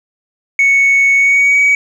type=tone with pitch glide; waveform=sine; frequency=2217 to 2265 Hz; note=C#7 to C#7; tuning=0 to +37 cents; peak=-5 dBFS; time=0.59-1.75 s; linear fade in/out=2 ms; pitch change=+37 cents; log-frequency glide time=1.15-1.6 s; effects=tanh soft clip ceiling -5 dBFS + 7-bit